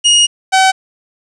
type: tone pair in turn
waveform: sawtooth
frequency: 2873 / 761 Hz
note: F7 / F#5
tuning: +48 / +48 cents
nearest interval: octave + major seventh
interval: 2300 cents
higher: first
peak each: -3 dBFS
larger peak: neither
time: 0.04-0.27 / 0.52-0.72 s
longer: first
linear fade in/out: 20 ms
effects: resampled to 22050 Hz + 7-bit